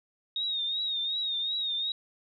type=tone with vibrato; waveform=sine; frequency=3729 Hz; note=A#7; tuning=in tune; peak=-28 dBFS; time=0.36-1.92 s; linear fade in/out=2 ms; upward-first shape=triangle; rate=2.7 Hz; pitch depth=83 cents each way; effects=none